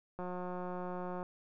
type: click train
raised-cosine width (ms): 1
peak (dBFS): -28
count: 188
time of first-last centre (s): 0.19-1.229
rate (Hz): 180
effects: none